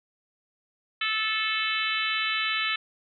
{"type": "harmonic tone", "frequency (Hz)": 437.2, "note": "A4", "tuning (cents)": -11, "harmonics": [3, 4, 5, 6, 7, 8, 9], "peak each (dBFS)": [-32, -32, -32, -31, -32, -36, -35], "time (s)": [1.01, 2.76], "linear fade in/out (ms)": 5, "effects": []}